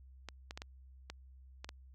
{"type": "clicks", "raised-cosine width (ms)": 0.2, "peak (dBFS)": -26, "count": 7, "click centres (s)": [0.287, 0.509, 0.575, 0.619, 1.1, 1.645, 1.691], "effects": ["added 65 Hz sine -54 dBFS peak until 1.94 s"]}